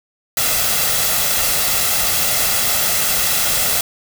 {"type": "noise with comb filter", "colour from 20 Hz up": "white", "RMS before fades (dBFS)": -17, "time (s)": [0.37, 3.81], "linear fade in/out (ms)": 2, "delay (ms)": 1.5, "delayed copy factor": 0.5, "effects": []}